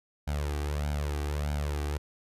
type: tone with flanger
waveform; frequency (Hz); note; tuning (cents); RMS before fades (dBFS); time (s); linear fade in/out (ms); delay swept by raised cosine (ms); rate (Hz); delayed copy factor
sawtooth; 73.42; D2; 0; -31; 0.27-1.98; 10; 1.3 to 2.6; 1.6; +0.7
effects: resampled to 32000 Hz